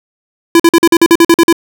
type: tone bursts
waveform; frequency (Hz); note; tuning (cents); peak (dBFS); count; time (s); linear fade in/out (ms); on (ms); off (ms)
square; 335.6; E4; +31; -3; 11; 0.55-1.527; 2; 47; 46
effects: none